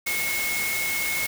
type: tone in noise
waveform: sine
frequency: 2176 Hz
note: C#7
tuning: 33 cents flat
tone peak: -26 dBFS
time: 0.06-1.27 s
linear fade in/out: 10 ms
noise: white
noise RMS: -29 dBFS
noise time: 0.06-1.27 s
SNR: 0 dB
effects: none